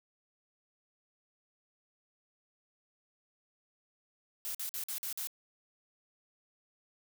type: noise bursts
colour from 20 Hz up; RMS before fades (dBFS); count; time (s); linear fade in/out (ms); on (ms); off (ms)
blue; -38; 6; 4.45-5.272; 0; 97; 48
effects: none